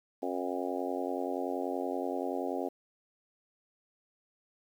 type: harmonic tone with a mistuned harmonic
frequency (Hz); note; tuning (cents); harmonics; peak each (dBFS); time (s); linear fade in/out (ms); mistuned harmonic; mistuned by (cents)
90.5; F#2; -38; 3 / 4 / 5 / 6 / 7 / 8 / 9; -37 / -38 / -39 / -40 / -40 / -41 / -42; 0.22-2.69; 10; 9; -15
effects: 10-bit